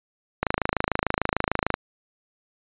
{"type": "click train", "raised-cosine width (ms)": 0.5, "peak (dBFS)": -6, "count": 36, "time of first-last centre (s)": [0.43, 1.741], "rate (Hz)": 26.7, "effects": ["resampled to 8000 Hz"]}